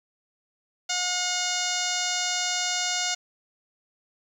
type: harmonic tone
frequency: 720 Hz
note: F#5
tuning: 47 cents flat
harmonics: 1 / 2 / 3 / 4 / 5 / 6 / 7 / 8 / 9 / 10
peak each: -34 / -34 / -34 / -34 / -34 / -34 / -34 / -34 / -34 / -34 dBFS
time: 0.89-3.15 s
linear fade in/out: 10 ms
effects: 9-bit